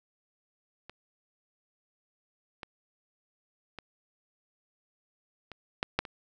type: clicks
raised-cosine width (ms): 0.3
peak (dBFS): -28 / -23 / -25 / -27 / -12 / -9 / -25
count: 7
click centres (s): 0.896 / 2.632 / 3.787 / 5.517 / 5.829 / 5.99 / 6.052
effects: none